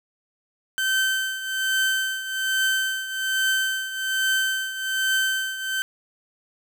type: tone with tremolo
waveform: 30% pulse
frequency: 1544 Hz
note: G6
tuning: 27 cents flat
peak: -16 dBFS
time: 0.78-5.82 s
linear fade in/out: 0 ms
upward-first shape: triangle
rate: 1.2 Hz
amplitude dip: 75%
effects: none